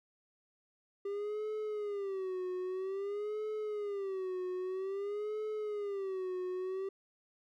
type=tone with vibrato; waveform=triangle; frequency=396.3 Hz; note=G4; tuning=19 cents sharp; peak=-33 dBFS; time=1.05-6.89 s; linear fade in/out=5 ms; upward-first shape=sine; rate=0.51 Hz; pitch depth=140 cents each way; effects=none